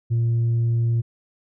sine tone with tanh clipping, 116.4 Hz, A#2, 2 cents flat, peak -18 dBFS, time 0.1-1.02 s, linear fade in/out 20 ms, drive 1 dB, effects none

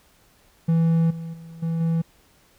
triangle tone with level steps, 164.81 Hz, E3, in tune, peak -14 / -28 / -36 / -20 / -17 dBFS, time 0.68-2.02 s, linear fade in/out 10 ms, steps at 1.1 / 1.33 / 1.62 / 1.8 s, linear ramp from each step 10 ms, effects pink hiss -58 dBFS RMS until 2.58 s

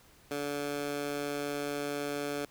15% pulse tone with high-pass filter, 144.2 Hz, D3, 31 cents flat, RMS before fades -35 dBFS, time 0.31-2.45 s, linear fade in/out 2 ms, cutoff 330 Hz, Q 0.92, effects pink hiss -60 dBFS RMS until 2.5 s

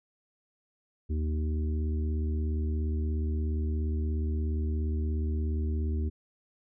harmonic tone, 77 Hz, D#2, 17 cents flat, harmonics 1 / 3 / 4 / 5, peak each -27 / -38 / -42 / -43 dBFS, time 1.09-6.1 s, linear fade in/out 20 ms, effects none

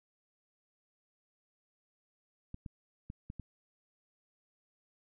clicks, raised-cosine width 5 ms, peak -30 dBFS, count 5, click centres 2.544 / 2.662 / 3.101 / 3.301 / 3.397 s, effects none

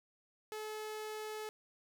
sawtooth tone, 430 Hz, A4, 40 cents flat, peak -37 dBFS, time 0.52-1.49 s, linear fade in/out 0 ms, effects none

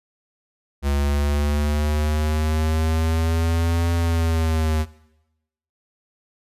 square exponential two-way sweep, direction up then down, 70.4 to 84.9 to 77.3 Hz, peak -19 dBFS, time 0.82-4.86 s, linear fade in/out 50 ms, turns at 3.93 s, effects noise-tail reverb RT60 0.9 s tail -19 dB re dry + resampled to 32000 Hz

